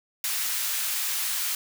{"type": "high-pass noise", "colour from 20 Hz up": "white", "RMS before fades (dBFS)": -28, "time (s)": [0.24, 1.55], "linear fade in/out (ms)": 2, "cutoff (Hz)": 1300, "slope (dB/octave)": 12, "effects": []}